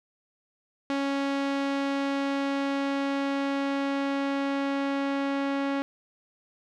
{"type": "tone with low-pass filter sweep", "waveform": "sawtooth", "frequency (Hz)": 277.2, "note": "C#4", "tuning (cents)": 0, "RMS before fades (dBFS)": -28, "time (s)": [0.9, 5.82], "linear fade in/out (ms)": 0, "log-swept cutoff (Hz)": [4200, 2800], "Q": 0.74, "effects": []}